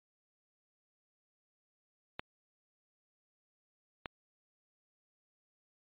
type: clicks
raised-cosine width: 0.3 ms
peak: -21 dBFS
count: 2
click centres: 2.195 / 4.058 s
effects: resampled to 8000 Hz